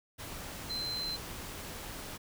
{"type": "tone in noise", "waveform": "sine", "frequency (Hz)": 4091, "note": "C8", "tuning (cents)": -40, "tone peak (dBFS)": -34, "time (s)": [0.69, 1.17], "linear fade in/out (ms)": 20, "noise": "pink", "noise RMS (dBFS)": -43, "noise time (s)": [0.18, 2.18], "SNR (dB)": 6, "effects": []}